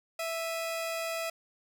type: tone pair together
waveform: sawtooth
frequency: 659.3 / 2489 Hz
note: E5 / D#7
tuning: 0 / 0 cents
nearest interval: octave + major seventh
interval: 2300 cents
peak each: -29 / -37 dBFS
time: 0.19-1.3 s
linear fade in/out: 5 ms
effects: none